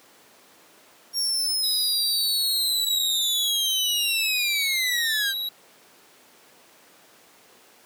sawtooth linear sweep, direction down, 5580 to 1559 Hz, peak -20 dBFS, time 1.13-5.34 s, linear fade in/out 50 ms
square tone with vibrato, 3876 Hz, B7, 33 cents flat, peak -27 dBFS, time 1.63-5.49 s, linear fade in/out 5 ms, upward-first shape square, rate 19 Hz, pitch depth 19 cents each way
effects pink hiss -53 dBFS RMS until 7.85 s + high-pass 300 Hz 12 dB/octave

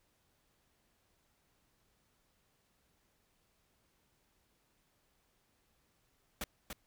pink noise with echo, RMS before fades -39 dBFS, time 6.41-6.44 s, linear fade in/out 2 ms, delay 290 ms, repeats 1, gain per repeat -5 dB, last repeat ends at 6.73 s, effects pink hiss -75 dBFS RMS until 6.86 s

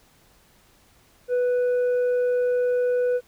triangle tone with tanh clipping, 493.9 Hz, B4, in tune, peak -20 dBFS, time 1.28-3.21 s, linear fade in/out 50 ms, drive 8 dB, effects pink hiss -58 dBFS RMS until 3.27 s

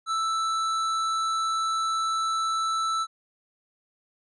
sine tone with tanh clipping, 1321 Hz, E6, 3 cents sharp, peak -26 dBFS, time 0.06-3.07 s, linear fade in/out 50 ms, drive 15 dB, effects resampled to 22050 Hz

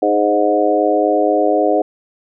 harmonic tone with a mistuned harmonic, 103.83 Hz, G#2, in tune, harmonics 3 / 4 / 5 / 6 / 7, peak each -18 / -18 / -18 / -18 / -18 dBFS, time 0.02-1.82 s, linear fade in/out 5 ms, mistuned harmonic 5, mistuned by +16 cents, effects none

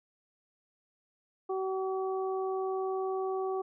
harmonic tone, 379.9 Hz, F#4, 46 cents sharp, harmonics 1 / 2 / 3, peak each -31 / -37 / -41 dBFS, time 1.49-3.62 s, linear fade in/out 10 ms, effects none

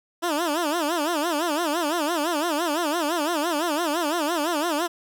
15% pulse tone with vibrato, 319 Hz, D#4, 43 cents sharp, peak -16 dBFS, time 0.22-4.88 s, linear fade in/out 20 ms, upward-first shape sine, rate 5.9 Hz, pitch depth 180 cents each way, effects none

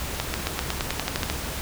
accelerating click train, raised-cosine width 0.2 ms, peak -7 dBFS, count 12, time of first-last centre 0.2-1.3 s, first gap 140 ms, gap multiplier 0.93, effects added 69 Hz sine -37 dBFS peak until 1.61 s + pink hiss -32 dBFS RMS until 1.61 s

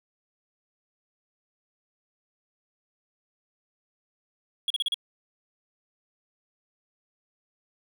triangle tone bursts, 3322 Hz, G#7, in tune, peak -22 dBFS, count 5, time 4.68-4.943 s, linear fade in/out 2 ms, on 23 ms, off 37 ms, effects none

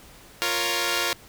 5% pulse chord, Bb minor, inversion second, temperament equal, 349.2 / 466.2 / 554.4 Hz, F4 / Bb4 / Db5, 0 / 0 / 0 cents, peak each -16 dBFS, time 0.42-1.13 s, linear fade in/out 0 ms, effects pink hiss -49 dBFS RMS until 1.28 s

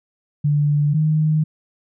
sine tone pair in turn, 146.83 / 154.85 Hz, D3 / D#3, 0 / -8 cents, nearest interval minor second, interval 92 cents, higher second, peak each -14 dBFS, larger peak neither, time 0.44-0.94 / 0.94-1.44 s, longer neither, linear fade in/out 10 ms, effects none

